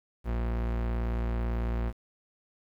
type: tone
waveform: 40% pulse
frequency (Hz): 58.1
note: A#1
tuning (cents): -5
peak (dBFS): -27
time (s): 0.24-1.93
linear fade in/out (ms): 50
effects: low-pass 2000 Hz 12 dB/octave + 9-bit